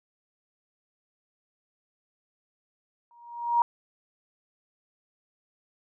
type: tone with exponential growth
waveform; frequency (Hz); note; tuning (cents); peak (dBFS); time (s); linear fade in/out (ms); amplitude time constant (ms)
sine; 946; A#5; +25; -16; 3.11-3.62; 1; 110
effects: none

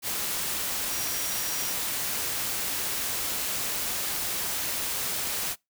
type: tone in noise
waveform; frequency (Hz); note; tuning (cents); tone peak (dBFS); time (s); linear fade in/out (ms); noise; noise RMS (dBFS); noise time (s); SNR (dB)
sine; 5710; F8; +37; -37; 0.88-1.75; 50; white; -30; 0.02-5.56; -10
effects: noise-tail reverb RT60 0.2 s tail -25 dB re dry

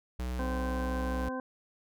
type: tone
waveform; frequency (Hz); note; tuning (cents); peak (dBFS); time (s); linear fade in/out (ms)
square; 62.2; B1; +13; -33; 0.19-1.29; 5
type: harmonic tone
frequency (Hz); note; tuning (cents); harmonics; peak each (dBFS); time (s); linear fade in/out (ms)
258; C4; -24; 1 / 2 / 3 / 4 / 6; -36 / -38 / -44 / -41 / -44; 0.39-1.4; 2
effects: none

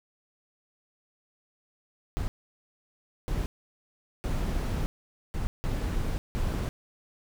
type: noise bursts at uneven times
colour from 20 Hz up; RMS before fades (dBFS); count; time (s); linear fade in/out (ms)
brown; -29; 6; 2.17-2.28 / 3.28-3.46 / 4.24-4.86 / 5.34-5.47 / 5.64-6.18 / 6.35-6.69; 0
effects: none

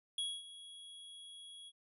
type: tone with ADSR envelope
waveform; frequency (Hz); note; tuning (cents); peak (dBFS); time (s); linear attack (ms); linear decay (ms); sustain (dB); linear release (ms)
square; 3328; G#7; +3; -35; 0.18-1.72; 3; 240; -16; 42
effects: resampled to 32000 Hz

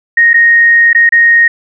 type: tone with dropouts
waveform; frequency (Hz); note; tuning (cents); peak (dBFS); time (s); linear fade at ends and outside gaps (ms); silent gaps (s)
sine; 1864; A#6; -1; -3; 0.17-1.48; 5; 0.333-0.341 / 0.931-0.948 / 1.092-1.122
effects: none

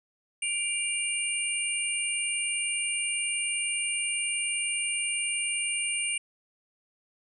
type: tone cluster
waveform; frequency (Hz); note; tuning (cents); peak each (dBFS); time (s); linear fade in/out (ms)
sine; 2355 / 2809 / 8970; D7 / F7 / C#9; +4 / +9 / +19; -32 / -33 / -30; 0.42-6.18; 5
effects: none

